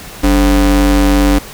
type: ring-modulated tone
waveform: square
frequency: 120.2 Hz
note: B2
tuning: 46 cents flat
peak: -5 dBFS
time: 0.23-1.39 s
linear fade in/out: 10 ms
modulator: 169 Hz
effects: pink hiss -31 dBFS RMS until 1.53 s